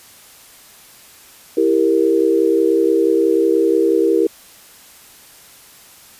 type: chord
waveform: sine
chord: E diminished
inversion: none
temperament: equal with one note detuned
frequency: 329.6 / 395.6 / 466.2 Hz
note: E4 / G4 / Bb4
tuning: 0 / +16 / 0 cents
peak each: -16 dBFS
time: 1.57-4.27 s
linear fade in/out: 5 ms
effects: white hiss -44 dBFS RMS until 6.19 s + resampled to 32000 Hz